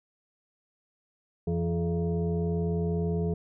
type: tone with frequency modulation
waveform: sine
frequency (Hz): 169.5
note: E3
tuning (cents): +49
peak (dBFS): -25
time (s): 1.47-3.34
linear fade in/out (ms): 5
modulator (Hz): 257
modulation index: 1.1
effects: none